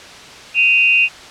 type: tone pair together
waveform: sine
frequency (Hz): 2510 / 2760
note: D#7 / F7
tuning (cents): +15 / -21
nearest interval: major second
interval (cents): 164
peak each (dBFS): -12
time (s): 0.54-1.09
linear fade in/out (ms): 50
effects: white hiss -36 dBFS RMS until 1.3 s + low-pass 5000 Hz 12 dB/octave